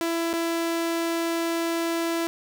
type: tone with dropouts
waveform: sawtooth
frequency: 333.8 Hz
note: E4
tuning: 22 cents sharp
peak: -20 dBFS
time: 0.01-2.27 s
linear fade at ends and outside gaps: 0 ms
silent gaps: 0.331-0.336 s
effects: none